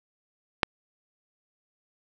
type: click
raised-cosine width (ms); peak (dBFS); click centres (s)
0.3; -3; 0.632
effects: none